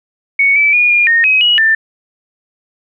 sine tone with pitch steps, 2225 / 2309 / 2441 / 2417 / 1846 / 2537 / 2910 / 1782 Hz, C#7 / D7 / D#7 / D7 / A#6 / D#7 / F#7 / A6, +6 / -30 / -34 / +49 / -17 / +33 / -29 / +22 cents, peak -7 dBFS, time 0.39-1.75 s, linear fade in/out 5 ms, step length 170 ms, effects none

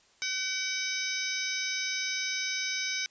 harmonic tone with a mistuned harmonic, 760 Hz, F#5, 46 cents sharp, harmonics 2 / 3 / 4 / 5 / 6 / 7 / 8, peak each -39 / -34 / -43 / -38 / -41 / -37 / -37 dBFS, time 0.22-3.06 s, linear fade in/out 0 ms, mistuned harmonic 6, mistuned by +79 cents, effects white hiss -63 dBFS RMS until 3.1 s + resampled to 16000 Hz

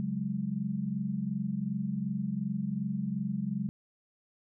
sine chord, C# suspended fourth, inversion none, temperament equal, 138.59 / 185 / 207.7 Hz, C#3 / F#3 / G#3, 0 / 0 / 0 cents, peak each -37 / -34 / -33 dBFS, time 0-3.69 s, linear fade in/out 0 ms, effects none

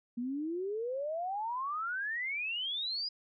sine exponential sweep, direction up, 233.1 to 4981 Hz, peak -33 dBFS, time 0.17-3.09 s, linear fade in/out 10 ms, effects none

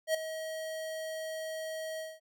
square tone with ADSR envelope, 636 Hz, D#5, 38 cents sharp, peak -25 dBFS, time 0.07-2.2 s, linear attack 74 ms, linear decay 7 ms, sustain -12 dB, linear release 210 ms, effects none

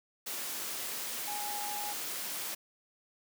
sine tone in noise, 828 Hz, G#5, 5 cents flat, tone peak -38 dBFS, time 1.27-1.93 s, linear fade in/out 10 ms, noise white, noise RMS -38 dBFS, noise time 0.26-2.55 s, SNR -3 dB, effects high-pass 200 Hz 12 dB/octave

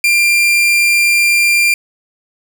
40% pulse tone, 2384 Hz, D7, 25 cents sharp, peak -8 dBFS, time 0.04-1.74 s, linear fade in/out 2 ms, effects none

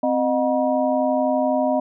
sine tone cluster, 259.9 / 616 / 728 / 961 Hz, C4 / D#5 / F#5 / B5, -11 / -17 / -28 / -48 cents, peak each -22 / -20 / -25 / -28 dBFS, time 0.03-1.8 s, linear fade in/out 5 ms, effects none

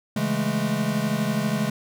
square chord, A major seventh, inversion first, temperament equal, 138.59 / 164.81 / 207.7 / 220 Hz, C#3 / E3 / G#3 / A3, 0 / 0 / 0 / 0 cents, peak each -30 / -31 / -26 / -29 dBFS, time 0.16-1.7 s, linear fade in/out 5 ms, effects none

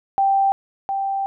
sine tone pair in turn, 784 / 784 Hz, G5 / G5, 0 / 0 cents, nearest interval unison, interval 0 cents, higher neither, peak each -14 / -20 dBFS, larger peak first, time 0.18-0.52 / 0.89-1.26 s, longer second, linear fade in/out 0 ms, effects none

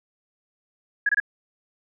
sine tone bursts, 1668 Hz, G#6, 7 cents sharp, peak -17 dBFS, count 3, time 1.06-1.201 s, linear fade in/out 5 ms, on 31 ms, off 24 ms, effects none

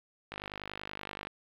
click train, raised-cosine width 0.3 ms, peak -22 dBFS, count 49, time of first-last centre 0.32-1.27 s, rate 50.5 Hz, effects low-pass 4000 Hz 12 dB/octave + 9-bit

